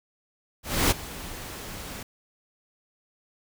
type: noise with ADSR envelope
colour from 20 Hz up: pink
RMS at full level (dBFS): -20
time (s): 0.63-2.03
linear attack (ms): 280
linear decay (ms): 18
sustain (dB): -18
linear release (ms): 5
effects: none